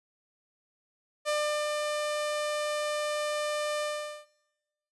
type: tone with ADSR envelope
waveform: sawtooth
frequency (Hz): 598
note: D5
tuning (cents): +31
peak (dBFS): -22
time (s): 1.25-4.26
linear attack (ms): 38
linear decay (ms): 390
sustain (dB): -3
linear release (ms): 440
effects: noise-tail reverb RT60 1.0 s tail -19 dB re dry + resampled to 24000 Hz